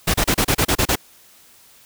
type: noise bursts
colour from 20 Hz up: pink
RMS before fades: -17 dBFS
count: 9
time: 0.07-0.957 s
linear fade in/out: 10 ms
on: 71 ms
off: 31 ms
effects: white hiss -50 dBFS RMS until 1.85 s